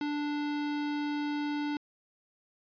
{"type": "tone", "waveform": "square", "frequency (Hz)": 293.7, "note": "D4", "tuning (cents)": 0, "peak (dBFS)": -31, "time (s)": [0.01, 1.77], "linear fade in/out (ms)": 2, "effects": ["resampled to 11025 Hz"]}